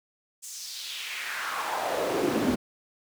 brown noise with high-pass filter sweep, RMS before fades -30 dBFS, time 0.42-2.56 s, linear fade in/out 20 ms, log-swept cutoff 7600 to 210 Hz, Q 2.5, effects none

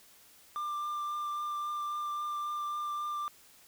triangle tone with vibrato, 1189 Hz, D6, 21 cents sharp, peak -31 dBFS, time 0.56-3.28 s, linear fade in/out 0 ms, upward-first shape triangle, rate 3.7 Hz, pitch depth 13 cents each way, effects white hiss -59 dBFS RMS until 3.67 s

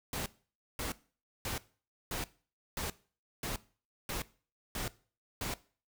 pink noise bursts, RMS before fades -37 dBFS, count 9, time 0.13-5.54 s, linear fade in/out 2 ms, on 130 ms, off 530 ms, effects noise-tail reverb RT60 0.4 s tail -19 dB re dry

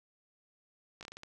slowing click train, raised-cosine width 0.2 ms, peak -29 dBFS, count 7, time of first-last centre 1.01-1.234 s, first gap 18 ms, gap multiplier 1.29, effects none

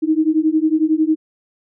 sine beating tone pair, 308.6 / 319.6 Hz, D#4 / D#4, -14 / +47 cents, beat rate 11 Hz, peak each -16 dBFS, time 0.02-1.16 s, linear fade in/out 20 ms, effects none

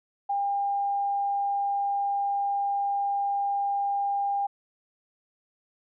sine tone, 802 Hz, G5, 39 cents sharp, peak -24 dBFS, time 0.29-4.47 s, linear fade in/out 10 ms, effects none

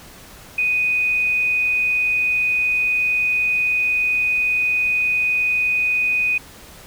sine tone, 2489 Hz, D#7, in tune, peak -16 dBFS, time 0.58-6.38 s, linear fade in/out 5 ms, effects pink hiss -42 dBFS RMS until 6.86 s

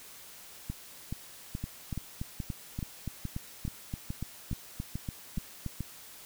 two click trains, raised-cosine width 5 ms, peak -22 / -22 dBFS, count 15 / 13, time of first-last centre 1.64-5.663 / 0.7-5.806 s, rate 3.48 / 2.35 Hz, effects white hiss -50 dBFS RMS until 6.25 s

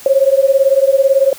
sine beating tone pair, 534 / 552 Hz, C5 / C#5, +35 / -7 cents, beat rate 18 Hz, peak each -11 dBFS, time 0.06-1.33 s, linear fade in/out 2 ms, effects white hiss -36 dBFS RMS until 1.38 s

